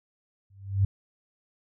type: tone with exponential growth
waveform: sine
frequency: 98 Hz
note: G2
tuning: in tune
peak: -16 dBFS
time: 0.5-0.85 s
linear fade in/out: 5 ms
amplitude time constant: 74 ms
effects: none